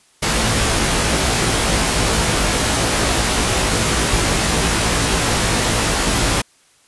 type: noise with comb filter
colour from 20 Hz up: pink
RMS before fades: -17 dBFS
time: 0.22-6.42 s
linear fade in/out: 10 ms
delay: 18 ms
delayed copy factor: +0.8
effects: white hiss -54 dBFS RMS until 6.87 s + resampled to 24000 Hz